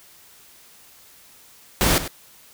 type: noise with echo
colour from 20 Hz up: pink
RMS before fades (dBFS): -18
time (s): 1.81-1.98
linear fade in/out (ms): 0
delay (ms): 98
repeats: 1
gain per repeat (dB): -12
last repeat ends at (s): 2.078
effects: white hiss -50 dBFS RMS until 2.53 s